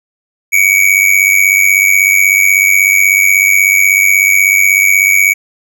square tone with amplitude modulation, 2269 Hz, C#7, 40 cents sharp, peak -3 dBFS, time 0.52-5.34 s, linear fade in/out 20 ms, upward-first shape sine, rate 96.3 Hz, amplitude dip 85%, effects none

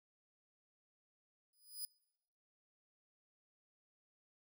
5% pulse tone with exponential growth, 4978 Hz, D#8, in tune, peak -32 dBFS, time 1.53-1.85 s, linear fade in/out 2 ms, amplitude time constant 69 ms, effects noise-tail reverb RT60 0.9 s tail -25 dB re dry

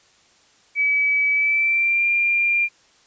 sine tone with pitch glide, 2287 to 2391 Hz, D7 to D7, -47 to +30 cents, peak -16 dBFS, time 0.75-2.69 s, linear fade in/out 50 ms, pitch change +77 cents, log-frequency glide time 1.32-2.07 s, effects white hiss -56 dBFS RMS until 3.06 s + resampled to 16000 Hz

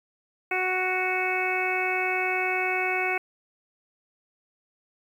harmonic tone, 370 Hz, F#4, in tune, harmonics 1 / 2 / 3 / 4 / 5 / 6 / 7, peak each -31 / -30 / -37 / -33 / -38 / -28 / -31 dBFS, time 0.51-3.18 s, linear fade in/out 5 ms, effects 9-bit

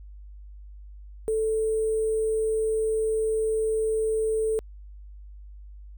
sine tone with sample-and-hold, 440 Hz, A4, in tune, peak -22 dBFS, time 1.28-4.59 s, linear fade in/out 0 ms, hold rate 8820 Hz, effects added 50 Hz sine -41 dBFS peak until 5.97 s

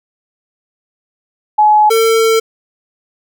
sine / square tone pair in turn, 848 / 449.7 Hz, G#5 / A4, +36 / +38 cents, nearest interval major seventh, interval 1098 cents, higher first, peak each -5 / -9 dBFS, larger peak first, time 1.58-1.9 / 1.9-2.4 s, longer second, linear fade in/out 10 ms, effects none

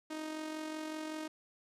sawtooth tone with amplitude modulation, 311.5 Hz, D#4, 2 cents sharp, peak -33 dBFS, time 0.1-1.28 s, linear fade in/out 10 ms, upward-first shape sine, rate 45.3 Hz, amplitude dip 45%, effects low-pass 10000 Hz 12 dB/octave

